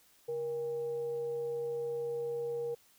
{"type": "tone with frequency modulation", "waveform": "sine", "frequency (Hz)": 472, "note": "A#4", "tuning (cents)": 22, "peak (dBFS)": -33, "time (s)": [0.28, 2.75], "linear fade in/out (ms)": 10, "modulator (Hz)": 334, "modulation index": 0.22, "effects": ["white hiss -65 dBFS RMS until 2.98 s"]}